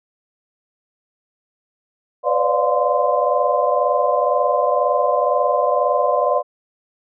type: tone cluster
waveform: sine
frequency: 501 / 576 / 598 / 708 / 1037 Hz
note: B4 / D5 / D5 / F5 / C6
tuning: +25 / -34 / +31 / +23 / -16 cents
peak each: -21 dBFS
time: 2.23-6.43 s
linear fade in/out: 50 ms
effects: none